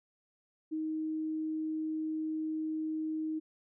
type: tone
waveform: sine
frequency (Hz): 313.8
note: D#4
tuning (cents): +15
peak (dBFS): -32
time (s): 0.71-3.4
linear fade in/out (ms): 20
effects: none